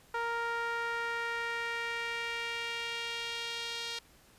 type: tone with band-pass filter sweep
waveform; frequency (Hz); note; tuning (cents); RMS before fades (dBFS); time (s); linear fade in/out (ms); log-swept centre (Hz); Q
sawtooth; 466.2; A#4; 0; -36; 0.14-3.99; 5; 1200 to 3900; 1.8
effects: pink hiss -61 dBFS RMS until 4.38 s + resampled to 32000 Hz